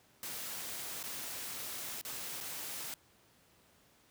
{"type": "noise with dropouts", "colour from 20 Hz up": "white", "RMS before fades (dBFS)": -42, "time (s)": [0.23, 2.94], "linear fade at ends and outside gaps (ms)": 1, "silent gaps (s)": [[1.029, 1.038], [2.013, 2.05], [2.404, 2.409]], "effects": ["pink hiss -66 dBFS RMS until 4.1 s", "high-pass 80 Hz 12 dB/octave"]}